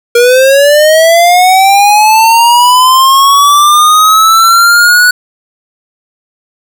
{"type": "linear sweep", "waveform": "square", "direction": "up", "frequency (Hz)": [471.2, 1480], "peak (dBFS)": -3, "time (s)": [0.15, 5.11], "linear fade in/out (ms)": 5, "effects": []}